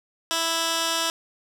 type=tone with band-pass filter; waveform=15% pulse; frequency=329.7 Hz; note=E4; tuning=in tune; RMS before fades=-25 dBFS; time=0.31-1.1 s; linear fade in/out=0 ms; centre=5000 Hz; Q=0.68; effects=none